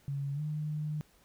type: tone with pitch glide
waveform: sine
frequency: 140 to 151.79 Hz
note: C#3 to D#3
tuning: +18 to -43 cents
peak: -32 dBFS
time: 0.08-1.01 s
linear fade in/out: 0 ms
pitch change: +139 cents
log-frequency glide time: 0.34-0.41 s
effects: pink hiss -65 dBFS RMS until 1.24 s